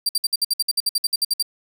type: tone bursts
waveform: sawtooth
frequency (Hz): 4703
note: D8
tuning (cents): +2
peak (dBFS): -14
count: 16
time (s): 0.06-1.426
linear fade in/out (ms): 5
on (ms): 31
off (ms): 58
effects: none